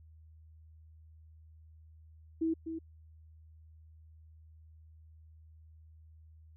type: tone with echo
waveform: sine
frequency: 324.8 Hz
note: E4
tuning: 26 cents flat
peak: -28 dBFS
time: 2.41-2.54 s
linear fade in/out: 10 ms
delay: 250 ms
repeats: 1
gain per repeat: -8 dB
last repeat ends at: 2.79 s
effects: added 79 Hz sine -54 dBFS peak until 6.56 s